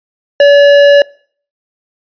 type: tone with tanh clipping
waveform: sine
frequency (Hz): 571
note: D5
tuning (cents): -49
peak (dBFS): -4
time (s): 0.4-1.02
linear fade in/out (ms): 2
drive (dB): 15
effects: noise-tail reverb RT60 0.5 s tail -24 dB re dry + resampled to 11025 Hz